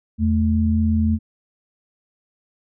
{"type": "tone pair together", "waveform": "sine", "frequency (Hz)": [82.8, 219.1], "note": ["E2", "A3"], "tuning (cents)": [8, -7], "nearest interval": "octave + perfect fourth", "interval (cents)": 1685, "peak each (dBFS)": [-18, -18], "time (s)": [0.18, 1.19], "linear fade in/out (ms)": 50, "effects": []}